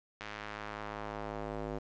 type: tone with band-pass filter sweep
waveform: square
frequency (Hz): 52.7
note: G#1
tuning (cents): +26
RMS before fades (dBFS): -41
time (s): 0.2-1.79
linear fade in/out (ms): 10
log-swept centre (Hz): 2100 to 470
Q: 1
effects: resampled to 16000 Hz + 10-bit